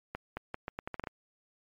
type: accelerating click train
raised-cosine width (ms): 0.5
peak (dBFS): -21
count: 10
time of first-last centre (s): 0.15-1.072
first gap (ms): 220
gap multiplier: 0.79
effects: MP3 64 kbps